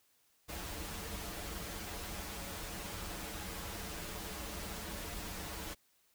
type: noise with comb filter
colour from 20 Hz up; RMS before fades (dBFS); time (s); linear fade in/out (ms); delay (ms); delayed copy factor
pink; -43; 0.48-5.75; 20; 7.8; -0.75
effects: white hiss -72 dBFS RMS until 6.14 s